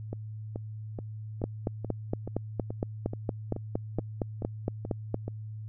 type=two click trains; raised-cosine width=2 ms; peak=-15 / -22 dBFS; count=17 / 13; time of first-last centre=1.44-5.144 / 0.13-5.28 s; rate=4.32 / 2.33 Hz; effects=added 108 Hz sine -37 dBFS peak until 5.68 s